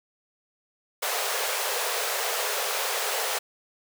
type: high-pass noise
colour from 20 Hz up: pink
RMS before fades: -28 dBFS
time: 1.02-3.39 s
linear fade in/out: 10 ms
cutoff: 410 Hz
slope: 96 dB/octave
effects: none